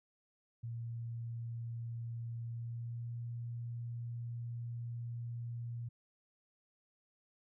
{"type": "tone with pitch glide", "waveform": "sine", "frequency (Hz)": [116.54, 118.24], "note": ["A#2", "A#2"], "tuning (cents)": [0, 25], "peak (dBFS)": -39, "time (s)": [0.63, 5.89], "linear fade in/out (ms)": 10, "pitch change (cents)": 25, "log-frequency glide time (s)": [2.45, 3.13], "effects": []}